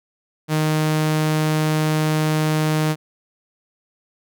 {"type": "tone", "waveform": "sawtooth", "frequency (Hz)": 155, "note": "D#3", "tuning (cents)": -6, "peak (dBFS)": -13, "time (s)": [0.48, 2.96], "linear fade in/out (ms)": 50, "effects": []}